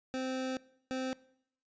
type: tone bursts at uneven times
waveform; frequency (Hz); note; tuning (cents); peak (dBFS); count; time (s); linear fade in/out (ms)
25% pulse; 260; C4; -11; -30; 2; 0.14-0.57 / 0.91-1.13; 0
effects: noise-tail reverb RT60 0.7 s tail -21 dB re dry + resampled to 16000 Hz